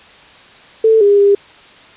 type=tone with pitch steps; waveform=sine; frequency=443.8 / 405.5 / 402.3 Hz; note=A4 / G#4 / G4; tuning=+15 / -41 / +45 cents; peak=-6 dBFS; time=0.84-1.35 s; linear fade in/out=5 ms; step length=170 ms; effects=white hiss -41 dBFS RMS until 1.96 s + resampled to 8000 Hz